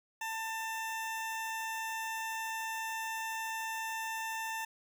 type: tone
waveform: 20% pulse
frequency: 893 Hz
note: A5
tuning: 25 cents sharp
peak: -31 dBFS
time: 0.21-4.65 s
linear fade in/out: 5 ms
effects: none